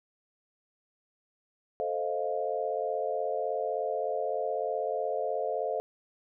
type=chord; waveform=sine; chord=F dominant seventh; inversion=first; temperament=equal; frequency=440 / 523.3 / 622.3 / 698.5 Hz; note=A4 / C5 / Eb5 / F5; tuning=0 / 0 / 0 / 0 cents; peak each=-34 dBFS; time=1.8-5.8 s; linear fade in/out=0 ms; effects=none